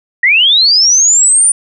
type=linear sweep; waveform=sine; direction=up; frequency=1856 to 9400 Hz; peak=-5 dBFS; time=0.23-1.52 s; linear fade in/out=5 ms; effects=none